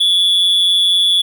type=tone with amplitude modulation; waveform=triangle; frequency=3422 Hz; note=A7; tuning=49 cents flat; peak=-6 dBFS; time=0-1.22 s; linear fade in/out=10 ms; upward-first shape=sine; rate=184 Hz; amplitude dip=55%; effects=none